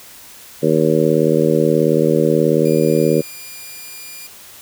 harmonic tone, 78.5 Hz, D#2, 16 cents sharp, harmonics 2 / 3 / 4 / 5 / 6 / 7, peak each -19 / -20 / -19 / -18 / -17 / -20 dBFS, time 0.62-3.22 s, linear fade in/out 20 ms
5% pulse tone, 2400 Hz, D7, 37 cents sharp, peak -23 dBFS, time 2.65-4.27 s, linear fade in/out 5 ms
effects white hiss -40 dBFS RMS until 4.61 s

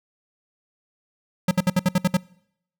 square tone bursts, 182.1 Hz, F#3, 27 cents flat, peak -16 dBFS, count 8, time 1.48-2.17 s, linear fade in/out 5 ms, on 32 ms, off 62 ms, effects noise-tail reverb RT60 0.7 s tail -23 dB re dry

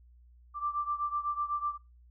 sine beating tone pair, 1174.7 / 1182.7 Hz, D6 / D6, 0 / +12 cents, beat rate 8 Hz, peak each -32 / -35 dBFS, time 0.54-1.78 s, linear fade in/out 50 ms, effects noise-tail reverb RT60 0.3 s tail -26 dB re dry + added 60 Hz sine -55 dBFS peak until 2.1 s

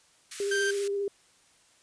white high-pass noise, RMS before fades -39 dBFS, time 0.31-0.88 s, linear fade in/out 5 ms, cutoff 1300 Hz, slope 48 dB/octave
sine tone with vibrato, 400.7 Hz, G4, 38 cents sharp, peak -27 dBFS, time 0.4-1.08 s, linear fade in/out 2 ms, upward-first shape sine, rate 15 Hz, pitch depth 18 cents each way
40% pulse tone, 1568 Hz, G6, in tune, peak -26 dBFS, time 0.51-0.71 s, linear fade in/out 5 ms
effects white hiss -62 dBFS RMS until 1.82 s + resampled to 22050 Hz

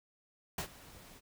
pink noise with ADSR envelope, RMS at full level -35 dBFS, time 0.58-1.21 s, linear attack 4 ms, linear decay 85 ms, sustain -20 dB, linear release 40 ms, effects none

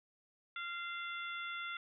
harmonic tone with a mistuned harmonic, 692 Hz, F5, 16 cents flat, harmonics 2 / 3 / 4 / 5, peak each -42 / -45 / -50 / -48 dBFS, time 0.56-1.77 s, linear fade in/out 2 ms, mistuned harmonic 4, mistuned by -18 cents, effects none

